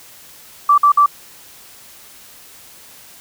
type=tone bursts; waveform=sine; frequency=1163 Hz; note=D6; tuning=17 cents flat; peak=-7 dBFS; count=3; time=0.69-1.061 s; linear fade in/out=5 ms; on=89 ms; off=52 ms; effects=white hiss -42 dBFS RMS until 3.2 s